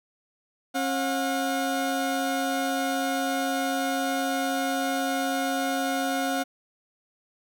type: tone pair together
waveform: 30% pulse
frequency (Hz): 270 / 721.3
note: C#4 / F#5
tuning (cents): -45 / -44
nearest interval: octave + perfect fourth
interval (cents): 1701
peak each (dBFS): -25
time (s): 0.74-6.44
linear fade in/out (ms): 20
effects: none